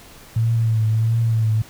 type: tone with vibrato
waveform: sine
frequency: 112.3 Hz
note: A2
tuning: 36 cents sharp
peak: -15 dBFS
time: 0.36-1.62 s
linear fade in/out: 5 ms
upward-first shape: triangle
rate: 1.5 Hz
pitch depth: 52 cents each way
effects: pink hiss -44 dBFS RMS until 1.69 s

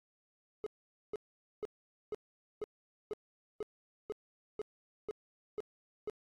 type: tone bursts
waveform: triangle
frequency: 423.3 Hz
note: G#4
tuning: 33 cents sharp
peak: -33 dBFS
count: 12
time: 0.64-6.098 s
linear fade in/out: 0 ms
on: 24 ms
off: 470 ms
effects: AAC 32 kbps

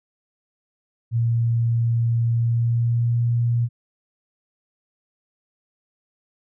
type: tone with pitch glide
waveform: sine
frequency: 116.54 to 118.51 Hz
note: A#2 to A#2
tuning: 0 to +29 cents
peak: -17 dBFS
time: 1.11-3.69 s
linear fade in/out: 50 ms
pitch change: +29 cents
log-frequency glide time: 2.33-3.2 s
effects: none

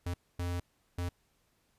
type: tone bursts at uneven times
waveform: square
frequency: 88 Hz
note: F2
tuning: 14 cents sharp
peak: -33 dBFS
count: 3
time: 0.06-0.14 / 0.39-0.6 / 0.98-1.09 s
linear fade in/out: 5 ms
effects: pink hiss -73 dBFS RMS until 1.78 s + resampled to 32000 Hz

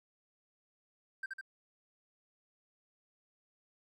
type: tone with echo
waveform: triangle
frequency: 1568 Hz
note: G6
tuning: in tune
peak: -33 dBFS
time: 1.23-1.26 s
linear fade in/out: 5 ms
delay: 76 ms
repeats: 2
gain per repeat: -3 dB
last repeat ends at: 1.412 s
effects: tanh soft clip ceiling -32 dBFS

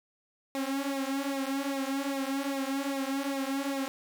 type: tone with flanger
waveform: sawtooth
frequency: 273.6 Hz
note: C#4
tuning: 23 cents flat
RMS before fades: -32 dBFS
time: 0.55-3.88 s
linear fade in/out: 0 ms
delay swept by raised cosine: 0.63 to 5.73 ms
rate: 2.5 Hz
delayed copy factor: -0.85
effects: none

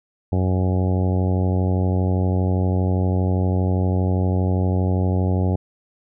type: harmonic tone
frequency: 92.5 Hz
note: F#2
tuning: in tune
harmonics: 1 / 2 / 3 / 4 / 5 / 6 / 7 / 8 / 9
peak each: -18 / -24 / -28 / -30 / -32 / -34 / -35 / -36 / -37 dBFS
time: 0.32-5.56 s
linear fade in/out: 5 ms
effects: none

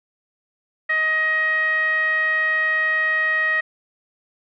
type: tone with low-pass filter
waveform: 10% pulse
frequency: 629 Hz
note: D#5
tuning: 19 cents sharp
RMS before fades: -20 dBFS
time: 0.89-3.61 s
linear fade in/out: 10 ms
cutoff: 1900 Hz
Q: 7.4
effects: none

